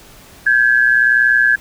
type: tone pair together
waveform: sine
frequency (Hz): 1572 / 1693.2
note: G6 / G#6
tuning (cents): +4 / +33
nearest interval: minor second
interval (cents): 129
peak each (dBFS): -12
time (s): 0.46-1.56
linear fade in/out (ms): 10
effects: pink hiss -42 dBFS RMS until 1.6 s